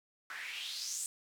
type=noise with band-pass filter sweep; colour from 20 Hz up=white; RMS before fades=-41 dBFS; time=0.3-1.06 s; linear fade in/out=0 ms; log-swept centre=1500 to 8400 Hz; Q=4.2; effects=none